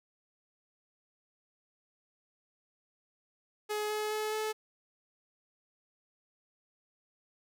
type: tone with pitch steps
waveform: sawtooth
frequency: 422.1 / 425.5 / 429 / 432.5 Hz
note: G#4 / G#4 / A4 / A4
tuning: +28 / +42 / -44 / -30 cents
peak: -28 dBFS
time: 3.69-4.53 s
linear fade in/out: 20 ms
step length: 210 ms
effects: none